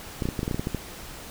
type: clicks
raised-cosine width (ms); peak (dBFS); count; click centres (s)
3; -14; 11; 0.222 / 0.255 / 0.288 / 0.392 / 0.431 / 0.479 / 0.512 / 0.545 / 0.595 / 0.671 / 0.747
effects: pink hiss -41 dBFS RMS until 1.3 s